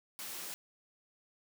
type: high-pass noise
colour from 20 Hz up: white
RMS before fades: -43 dBFS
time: 0.19-0.54 s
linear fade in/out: 0 ms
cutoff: 150 Hz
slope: 12 dB/octave
effects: none